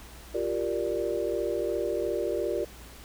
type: chord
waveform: sine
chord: G minor seventh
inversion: third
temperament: equal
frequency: 349.2 / 392 / 466.2 / 587.3 Hz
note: F4 / G4 / Bb4 / D5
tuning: 0 / 0 / 0 / 0 cents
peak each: -32 dBFS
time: 0.34-2.65 s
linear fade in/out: 10 ms
effects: added 60 Hz sine -47 dBFS peak until 3.04 s + pink hiss -49 dBFS RMS until 3.04 s